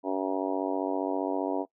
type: harmonic tone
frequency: 95.1 Hz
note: F#2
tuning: 48 cents sharp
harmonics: 3 / 4 / 5 / 6 / 7 / 8 / 9 / 10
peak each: -31 / -34 / -36 / -37 / -34 / -39 / -41 / -37 dBFS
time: 0.03-1.66 s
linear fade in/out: 50 ms
effects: noise-tail reverb RT60 0.1 s tail -22 dB re dry